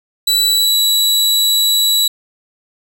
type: tone with pitch glide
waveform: sawtooth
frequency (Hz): 3951 to 3921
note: B7 to B7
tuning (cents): 0 to -13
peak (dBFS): -8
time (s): 0.27-2.08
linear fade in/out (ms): 5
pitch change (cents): -13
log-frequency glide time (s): 0.46-0.83
effects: none